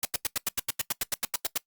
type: noise bursts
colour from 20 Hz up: white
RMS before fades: -27 dBFS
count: 15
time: 0.03-1.577 s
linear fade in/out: 2 ms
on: 21 ms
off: 88 ms
effects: noise-tail reverb RT60 0.1 s tail -20 dB re dry + Opus 48 kbps